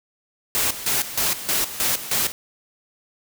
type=noise with tremolo; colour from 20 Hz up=white; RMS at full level=-21 dBFS; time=0.55-2.32 s; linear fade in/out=0 ms; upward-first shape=square; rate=3.2 Hz; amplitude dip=75%; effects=none